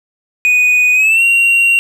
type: tone with pitch glide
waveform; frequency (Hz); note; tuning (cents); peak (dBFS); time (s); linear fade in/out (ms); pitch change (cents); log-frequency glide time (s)
triangle; 2481 to 2753; D#7 to F7; -6 to -25; -6; 0.45-1.79; 0; +181; 0.94-1.23
effects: none